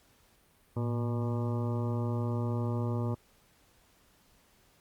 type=harmonic tone with a mistuned harmonic; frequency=120.1 Hz; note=B2; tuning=48 cents flat; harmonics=1 / 2 / 3 / 4 / 5 / 7 / 8 / 9 / 10; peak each=-30 / -36 / -40 / -42 / -44 / -47 / -48 / -49 / -50 dBFS; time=0.76-3.15 s; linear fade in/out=10 ms; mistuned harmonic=1; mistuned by=-100 cents; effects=pink hiss -65 dBFS RMS until 4.8 s + Opus 48 kbps